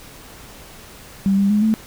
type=tone with pitch steps; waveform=sine; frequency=195.3 / 198.5 / 209.2 / 219.4 Hz; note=G3 / G3 / G#3 / A3; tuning=-6 / +22 / +13 / -5 cents; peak=-13 dBFS; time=1.26-1.74 s; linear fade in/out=0 ms; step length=120 ms; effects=pink hiss -41 dBFS RMS until 1.86 s